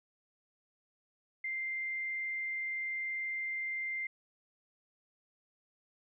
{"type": "tone", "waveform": "sine", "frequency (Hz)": 2093, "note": "C7", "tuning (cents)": 0, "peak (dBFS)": -34, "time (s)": [1.44, 4.07], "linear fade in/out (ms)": 5, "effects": []}